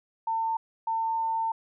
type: tone bursts at uneven times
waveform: sine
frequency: 901 Hz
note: A5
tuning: 41 cents sharp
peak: -25 dBFS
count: 2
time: 0.27-0.57 / 0.87-1.52 s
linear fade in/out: 5 ms
effects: none